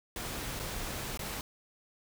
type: noise with dropouts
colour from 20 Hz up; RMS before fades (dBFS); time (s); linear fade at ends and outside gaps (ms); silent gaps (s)
pink; -38; 0.16-1.41; 1; 0.594-0.598 / 1.174-1.192
effects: none